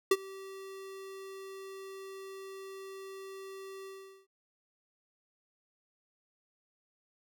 square tone with ADSR envelope, 386.7 Hz, G4, 24 cents flat, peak -20 dBFS, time 0.11-4.27 s, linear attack 5 ms, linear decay 43 ms, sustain -24 dB, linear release 410 ms, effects none

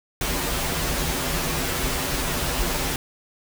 pink noise with comb filter, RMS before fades -25 dBFS, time 0.21-2.96 s, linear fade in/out 2 ms, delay 9.5 ms, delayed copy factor -0.95, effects none

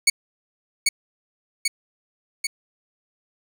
15% pulse tone with echo, 2233 Hz, C#7, 12 cents sharp, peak -6 dBFS, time 0.07-0.1 s, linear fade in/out 5 ms, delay 790 ms, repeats 3, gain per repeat -3 dB, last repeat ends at 2.47 s, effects none

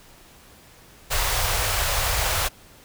pink band-stop noise, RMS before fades -23 dBFS, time 1.1-2.49 s, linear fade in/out 20 ms, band 110 to 540 Hz, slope 24 dB/octave, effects pink hiss -50 dBFS RMS until 2.84 s

